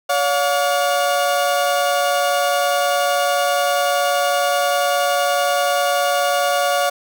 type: tone pair together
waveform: 30% pulse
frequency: 569.1 / 714 Hz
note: C#5 / F5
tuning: +45 / +38 cents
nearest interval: major third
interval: 393 cents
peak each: -16 / -16 dBFS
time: 0.09-6.9 s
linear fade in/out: 10 ms
effects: none